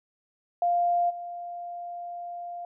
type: tone with level steps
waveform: sine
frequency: 698.5 Hz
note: F5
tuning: in tune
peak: -21 / -34 dBFS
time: 0.62-2.65 s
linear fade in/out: 2 ms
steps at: 1.09 s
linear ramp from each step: 20 ms
effects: none